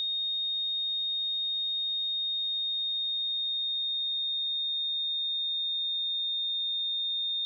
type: tone with pitch glide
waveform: sine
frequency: 3703 to 3658 Hz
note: A#7 to A#7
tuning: -12 to -33 cents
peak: -28 dBFS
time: 0-7.45 s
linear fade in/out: 0 ms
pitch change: -21 cents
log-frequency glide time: 1.93-6.55 s
effects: none